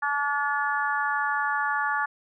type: harmonic tone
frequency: 287.2 Hz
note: D4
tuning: 39 cents flat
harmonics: 3 / 4 / 5 / 6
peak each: -29 / -29 / -29 / -29 dBFS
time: 0.02-2.06 s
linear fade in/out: 10 ms
effects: none